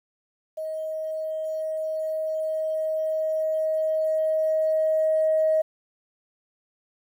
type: tone with level ramp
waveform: sine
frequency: 630 Hz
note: D#5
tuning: 21 cents sharp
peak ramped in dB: -28 to -17 dBFS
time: 0.57-5.62 s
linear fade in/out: 10 ms
effects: tanh soft clip ceiling -13 dBFS + 9-bit